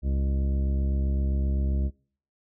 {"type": "harmonic tone with a mistuned harmonic", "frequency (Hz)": 67.7, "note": "C#2", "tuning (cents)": -40, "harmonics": [1, 2, 3, 4, 5, 6, 7, 9], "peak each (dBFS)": [-23, -35, -35, -42, -42, -50, -52, -47], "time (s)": [0.02, 1.91], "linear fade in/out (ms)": 50, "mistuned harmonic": 7, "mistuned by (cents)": 79, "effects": ["noise-tail reverb RT60 0.5 s tail -24 dB re dry"]}